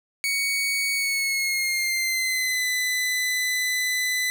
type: tone with pitch glide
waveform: sawtooth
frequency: 2236 to 2004 Hz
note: C#7 to B6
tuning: +14 to +25 cents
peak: -19 dBFS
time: 0.24-4.3 s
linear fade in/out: 0 ms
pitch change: -189 cents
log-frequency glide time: 0.94-2.66 s
effects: none